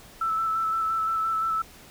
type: tone with vibrato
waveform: sine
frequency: 1319 Hz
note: E6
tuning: 1 cent sharp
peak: -23 dBFS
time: 0.21-1.62 s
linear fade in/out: 5 ms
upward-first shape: square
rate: 5.8 Hz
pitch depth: 15 cents each way
effects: pink hiss -49 dBFS RMS until 1.9 s